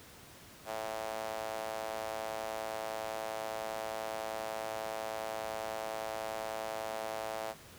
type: tone with high-pass filter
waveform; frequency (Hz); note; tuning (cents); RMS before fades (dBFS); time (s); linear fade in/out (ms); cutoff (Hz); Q
sawtooth; 110; A2; 0; -39; 0.65-7.55; 50; 650; 3.2
effects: pink hiss -54 dBFS RMS until 7.78 s + high-pass 60 Hz 12 dB/octave